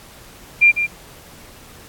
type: tone with echo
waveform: sine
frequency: 2387 Hz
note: D7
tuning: 28 cents sharp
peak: -7 dBFS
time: 0.61-0.72 s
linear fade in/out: 20 ms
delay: 150 ms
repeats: 1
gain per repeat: -9 dB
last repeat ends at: 0.87 s
effects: pink hiss -43 dBFS RMS until 1.88 s + AAC 64 kbps